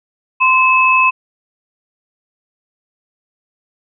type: tone pair together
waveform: sine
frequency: 1034 / 2592 Hz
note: C6 / E7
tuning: -21 / -30 cents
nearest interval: octave + major third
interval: 1591 cents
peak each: -11 dBFS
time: 0.4-1.11 s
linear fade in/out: 20 ms
effects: none